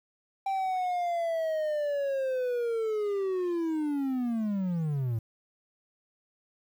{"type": "linear sweep", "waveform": "triangle", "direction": "down", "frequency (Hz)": [784, 108.4], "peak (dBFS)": -25, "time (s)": [0.46, 5.19], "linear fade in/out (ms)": 5, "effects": ["10-bit"]}